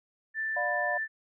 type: tone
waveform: sine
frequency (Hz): 1768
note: A6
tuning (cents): +8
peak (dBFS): -29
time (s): 0.34-1.08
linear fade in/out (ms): 50
type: chord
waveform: sine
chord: B diminished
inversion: first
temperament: just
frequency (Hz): 592.7 / 711.2 / 987.8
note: D5 / F5 / B5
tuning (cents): +16 / +31 / 0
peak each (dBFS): -33 / -32 / -38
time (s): 0.56-0.98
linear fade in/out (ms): 10
effects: none